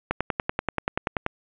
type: click train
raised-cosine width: 0.5 ms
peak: -8 dBFS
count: 13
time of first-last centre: 0.11-1.264 s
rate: 10.4 Hz
effects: resampled to 8000 Hz + 7-bit